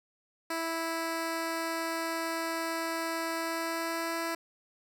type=tone with pitch glide; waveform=10% pulse; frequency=328.9 to 331.8 Hz; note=E4 to E4; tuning=-4 to +11 cents; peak=-23 dBFS; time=0.5-4.35 s; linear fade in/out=5 ms; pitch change=+15 cents; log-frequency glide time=3.36-4.21 s; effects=none